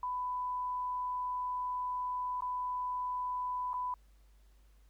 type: tone with dropouts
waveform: sine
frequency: 997 Hz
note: B5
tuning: 16 cents sharp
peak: -33 dBFS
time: 0.03-3.94 s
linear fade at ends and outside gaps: 2 ms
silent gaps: 2.407-2.421 / 3.733-3.74 s
effects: added 50 Hz sine -59 dBFS peak until 4.89 s + pink hiss -73 dBFS RMS until 4.89 s